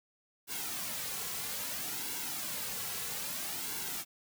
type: noise with flanger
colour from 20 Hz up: white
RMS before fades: -38 dBFS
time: 0.47-4.05 s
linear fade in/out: 50 ms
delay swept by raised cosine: 1.6 to 3.3 ms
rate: 0.61 Hz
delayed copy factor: -0.65
effects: none